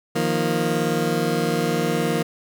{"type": "chord", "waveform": "20% pulse", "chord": "Eb suspended second", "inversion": "none", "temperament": "just", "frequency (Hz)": [155.56, 175.01, 233.3], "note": ["Eb3", "F3", "Bb3"], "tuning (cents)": [0, 4, 2], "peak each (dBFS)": -20, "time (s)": [0.15, 2.23], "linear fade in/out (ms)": 10, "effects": []}